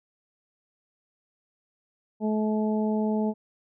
harmonic tone, 215 Hz, A3, 40 cents flat, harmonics 1 / 2 / 3 / 4, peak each -24 / -30 / -34 / -36 dBFS, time 2.2-3.34 s, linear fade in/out 50 ms, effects none

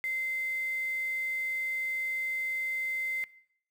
sine tone with quantisation, 2073 Hz, C7, 17 cents flat, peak -30 dBFS, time 0.04-3.24 s, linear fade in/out 0 ms, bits 8, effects noise-tail reverb RT60 0.7 s tail -21 dB re dry

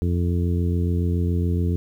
harmonic tone, 87.1 Hz, F2, 4 cents flat, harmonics 1 / 2 / 3 / 4 / 5, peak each -20 / -26 / -30 / -32 / -34 dBFS, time 0.02-1.76 s, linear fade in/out 0 ms, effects 9-bit

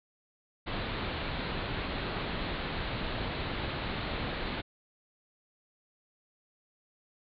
pink low-pass noise, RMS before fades -35 dBFS, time 0.66-4.62 s, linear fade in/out 20 ms, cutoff 4300 Hz, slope 96 dB/octave, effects none

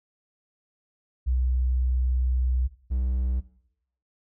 sine / triangle tone pair in turn, 63 / 63 Hz, B1 / B1, +35 / +35 cents, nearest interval unison, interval 0 cents, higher neither, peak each -21 dBFS, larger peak neither, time 1.26-2.68 / 2.9-3.41 s, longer first, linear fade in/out 20 ms, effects noise-tail reverb RT60 0.7 s tail -17 dB re dry

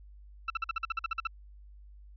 30% pulse tone bursts, 1333 Hz, E6, 19 cents sharp, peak -26 dBFS, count 12, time 0.48-1.272 s, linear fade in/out 5 ms, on 22 ms, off 48 ms, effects added 50 Hz sine -49 dBFS peak until 2.16 s + resampled to 11025 Hz

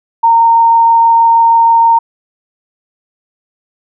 sine tone with frequency modulation, 920 Hz, A#5, 23 cents flat, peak -4 dBFS, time 0.23-1.99 s, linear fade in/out 10 ms, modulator 26.3 Hz, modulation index 0.23, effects none

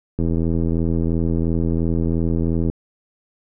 click train, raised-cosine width 3 ms, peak -9 dBFS, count 209, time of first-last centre 0.19-2.699 s, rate 82.9 Hz, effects none

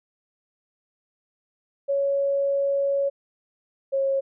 sine tone pair in turn, 557 / 544 Hz, C#5 / C#5, +8 / -33 cents, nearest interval unison, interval 41 cents, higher first, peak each -20 dBFS, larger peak neither, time 1.88-3.1 / 3.92-4.21 s, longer first, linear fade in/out 20 ms, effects none

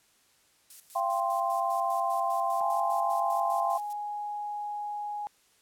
violet noise with tremolo, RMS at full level -43 dBFS, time 0.7-3.93 s, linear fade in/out 2 ms, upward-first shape square, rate 5 Hz, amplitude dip 75%
sine chord, F suspended second, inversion none, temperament equal with one note detuned, 683.7 / 784 / 1046.5 Hz, F5 / G5 / C6, -37 / 0 / 0 cents, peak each -30 dBFS, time 0.95-3.78 s, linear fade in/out 10 ms
sine tone, 830.6 Hz, G#5, in tune, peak -32 dBFS, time 2.61-5.27 s, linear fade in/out 0 ms
effects white hiss -65 dBFS RMS until 5.61 s + low-pass 11000 Hz 12 dB/octave

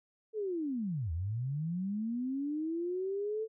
sine linear two-way sweep, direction down then up, 447.6 to 77.1 to 447.6 Hz, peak -32 dBFS, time 0.33-3.48 s, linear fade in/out 50 ms, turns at 1.12 s, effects none

